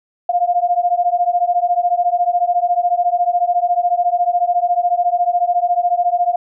sine beating tone pair, 698.5 / 712.5 Hz, F5 / F5, 0 / +34 cents, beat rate 14 Hz, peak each -16 dBFS, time 0.29-6.36 s, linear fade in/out 5 ms, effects none

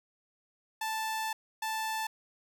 sawtooth tone pair in turn, 880 / 880 Hz, A5 / A5, 0 / 0 cents, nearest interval unison, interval 0 cents, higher neither, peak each -28 dBFS, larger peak neither, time 0.81-1.33 / 1.62-2.07 s, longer first, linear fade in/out 5 ms, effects none

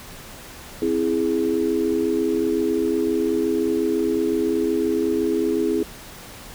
sine chord, C augmented, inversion none, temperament equal, 261.6 / 329.6 / 415.3 Hz, C4 / E4 / G#4, 0 / 0 / 0 cents, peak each -25 / -22 / -22 dBFS, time 0.82-5.83 s, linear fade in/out 2 ms, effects pink hiss -40 dBFS RMS until 6.54 s

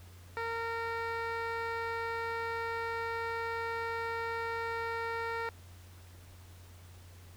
15% pulse tone with low-pass filter, 459.5 Hz, A#4, 25 cents flat, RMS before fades -36 dBFS, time 0.37-5.49 s, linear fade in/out 0 ms, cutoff 2600 Hz, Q 1.2, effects added 89 Hz sine -51 dBFS peak until 7.36 s + pink hiss -59 dBFS RMS until 7.36 s

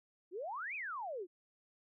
sine exponential two-way sweep, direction up then down, 329.4 to 2600 to 329.4 Hz, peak -39 dBFS, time 0.31-1.27 s, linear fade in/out 50 ms, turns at 0.75 s, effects none

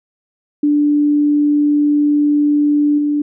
sine tone with level steps, 293.7 Hz, D4, in tune, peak -10 / -13 dBFS, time 0.63-3.22 s, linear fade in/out 5 ms, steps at 2.98 s, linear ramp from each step 5 ms, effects none

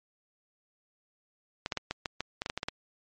clicks, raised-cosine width 0.2 ms, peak -14 dBFS, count 12, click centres 1.661 / 1.722 / 1.773 / 1.91 / 2.058 / 2.206 / 2.419 / 2.461 / 2.499 / 2.576 / 2.631 / 2.685 s, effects low-pass 6000 Hz 12 dB/octave + MP3 48 kbps

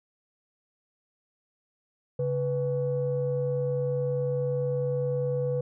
sine tone pair together, 138.59 / 493.9 Hz, C#3 / B4, 0 / 0 cents, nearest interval octave + minor seventh, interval 2200 cents, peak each -28 / -26 dBFS, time 2.19-5.61 s, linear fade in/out 5 ms, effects tanh soft clip ceiling -19 dBFS

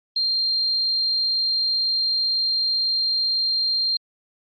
sine tone, 4186 Hz, C8, in tune, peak -19 dBFS, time 0.16-3.97 s, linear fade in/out 5 ms, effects Opus 48 kbps

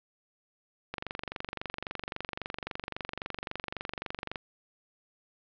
click train, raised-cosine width 0.3 ms, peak -18 dBFS, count 82, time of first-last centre 0.94-4.358 s, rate 23.7 Hz, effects low-pass 4000 Hz 12 dB/octave

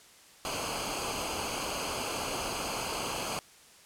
pink noise with comb filter, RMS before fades -34 dBFS, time 0.45-3.39 s, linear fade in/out 0 ms, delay 0.54 ms, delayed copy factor -0.75, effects white hiss -56 dBFS RMS until 3.85 s + low-pass 10000 Hz 12 dB/octave

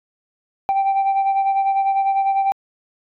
sine beating tone pair, 782 / 792 Hz, G5 / G5, -4 / +18 cents, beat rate 10 Hz, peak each -14 / -22 dBFS, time 0.69-2.52 s, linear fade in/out 0 ms, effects tanh soft clip ceiling -13 dBFS

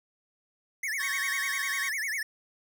square tone with vibrato, 1957 Hz, B6, 16 cents flat, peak -30 dBFS, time 0.83-2.23 s, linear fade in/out 5 ms, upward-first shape sine, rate 10 Hz, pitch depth 240 cents each way
sawtooth chord, G diminished, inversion second, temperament equal, 1108.7 / 1568 / 1864.7 Hz, Db6 / G6 / Bb6, 0 / 0 / 0 cents, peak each -35 / -38 / -32 dBFS, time 0.99-1.9 s, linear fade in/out 20 ms
effects none

